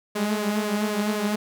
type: tone with flanger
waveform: sawtooth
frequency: 209.6 Hz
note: G#3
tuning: 16 cents sharp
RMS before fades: -25 dBFS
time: 0.15-1.36 s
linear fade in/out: 10 ms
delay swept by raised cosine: 1.7 to 6.3 ms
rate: 3.9 Hz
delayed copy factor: +0.6
effects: none